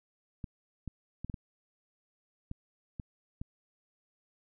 clicks, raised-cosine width 5 ms, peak -26 dBFS, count 8, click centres 0.442 / 0.877 / 1.246 / 1.298 / 1.342 / 2.514 / 2.998 / 3.415 s, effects none

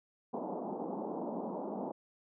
pink band-pass noise, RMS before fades -39 dBFS, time 0.33-1.92 s, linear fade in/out 10 ms, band 190 to 940 Hz, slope 48 dB/octave, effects none

